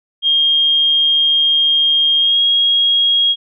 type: tone with pitch glide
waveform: sine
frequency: 3227 to 3280 Hz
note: G7 to G#7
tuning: +50 to -22 cents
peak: -10 dBFS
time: 0.22-3.36 s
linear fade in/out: 50 ms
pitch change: +28 cents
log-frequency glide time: 2.18-2.4 s
effects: none